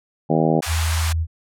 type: harmonic tone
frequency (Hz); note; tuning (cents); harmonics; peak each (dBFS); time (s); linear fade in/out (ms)
79.9; D#2; +47; 2 / 3 / 4 / 5 / 6 / 7 / 8 / 9 / 10; -20 / -22 / -23 / -24 / -25 / -25 / -26 / -27 / -27; 0.29-0.61; 20
type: high-pass noise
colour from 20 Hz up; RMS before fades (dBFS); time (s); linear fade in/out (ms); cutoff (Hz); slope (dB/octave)
pink; -27; 0.62-1.13; 10; 800; 24
type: tone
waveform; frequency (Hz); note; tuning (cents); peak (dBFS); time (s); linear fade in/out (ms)
sine; 81.3; E2; -23; -18; 0.66-1.27; 50
effects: low-pass 12000 Hz 12 dB/octave